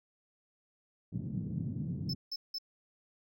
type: band-pass noise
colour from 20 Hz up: white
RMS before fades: -37 dBFS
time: 1.12-2.15 s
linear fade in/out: 10 ms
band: 110 to 190 Hz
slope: 24 dB/octave
type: tone bursts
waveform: triangle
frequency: 5260 Hz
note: E8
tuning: 5 cents flat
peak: -34 dBFS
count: 3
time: 2.09-2.585 s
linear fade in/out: 5 ms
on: 45 ms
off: 180 ms
effects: none